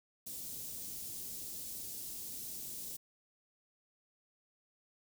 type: band-stop noise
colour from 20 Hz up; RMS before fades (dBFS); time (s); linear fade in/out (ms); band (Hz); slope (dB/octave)
white; -44; 0.26-2.97; 10; 350 to 5600; 12
effects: none